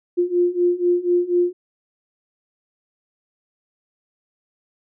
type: beating tone pair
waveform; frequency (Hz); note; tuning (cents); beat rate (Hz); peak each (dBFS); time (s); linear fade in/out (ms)
sine; 350.5 / 354.6; F4 / F4; +6 / +26; 4.1; -20 / -18; 0.17-1.53; 20
effects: none